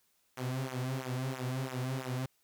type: tone with flanger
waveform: sawtooth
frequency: 129.4 Hz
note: C3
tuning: 19 cents flat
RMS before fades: -36 dBFS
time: 0.37-2.26 s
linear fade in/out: 5 ms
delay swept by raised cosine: 0.21 to 5.61 ms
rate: 3 Hz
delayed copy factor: -0.9
effects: white hiss -73 dBFS RMS until 2.43 s